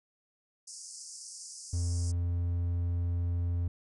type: band-pass noise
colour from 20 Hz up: pink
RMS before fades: -46 dBFS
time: 0.67-2.12 s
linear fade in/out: 10 ms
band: 4900 to 9700 Hz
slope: 96 dB/octave
type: tone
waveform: triangle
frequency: 86.8 Hz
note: F2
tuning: 10 cents flat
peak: -26 dBFS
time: 1.73-3.68 s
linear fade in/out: 5 ms
effects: none